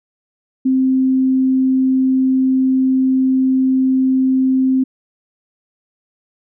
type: tone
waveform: sine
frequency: 261.6 Hz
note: C4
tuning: in tune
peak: -11 dBFS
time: 0.65-4.84 s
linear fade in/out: 10 ms
effects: none